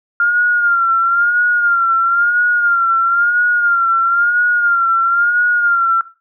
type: tone with vibrato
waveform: sine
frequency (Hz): 1400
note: F6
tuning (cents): +4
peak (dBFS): -10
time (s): 0.2-6.01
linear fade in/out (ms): 2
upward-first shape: sine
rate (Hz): 1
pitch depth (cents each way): 61
effects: noise-tail reverb RT60 0.3 s tail -17 dB re dry